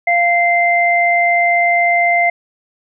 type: tone pair together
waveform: sine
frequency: 694 / 2082 Hz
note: F5 / C7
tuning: -11 / -9 cents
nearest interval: octave + perfect fifth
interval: 1902 cents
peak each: -13 dBFS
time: 0.07-2.3 s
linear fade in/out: 5 ms
effects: none